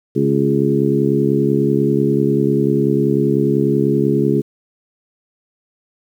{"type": "harmonic tone with a mistuned harmonic", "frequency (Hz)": 70.2, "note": "C#2", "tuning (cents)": 22, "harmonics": [2, 3, 4, 5, 6], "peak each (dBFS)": [-19, -19, -19, -19, -19], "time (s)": [0.15, 4.42], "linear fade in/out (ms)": 20, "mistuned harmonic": 6, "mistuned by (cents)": -18, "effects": ["8-bit"]}